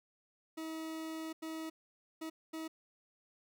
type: tone bursts at uneven times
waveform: 40% pulse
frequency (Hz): 320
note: D#4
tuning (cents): +49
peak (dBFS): -39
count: 4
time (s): 0.57-1.33 / 1.42-1.7 / 2.21-2.3 / 2.53-2.68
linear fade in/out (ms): 10
effects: none